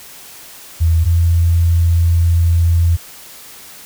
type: tone pair in turn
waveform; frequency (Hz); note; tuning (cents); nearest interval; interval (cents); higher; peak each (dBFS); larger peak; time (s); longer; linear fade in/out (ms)
sine; 81.9 / 84.54; E2 / E2; -11 / +44; minor second; 55; second; -9; neither; 0.8-1.05 / 1.05-2.97; second; 20
effects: white hiss -37 dBFS RMS until 3.85 s